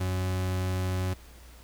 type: tone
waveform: 40% pulse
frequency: 92.5 Hz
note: F#2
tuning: in tune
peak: -26 dBFS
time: 0-1.14 s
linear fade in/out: 10 ms
effects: added 60 Hz sine -49 dBFS peak until 1.63 s + pink hiss -54 dBFS RMS until 1.63 s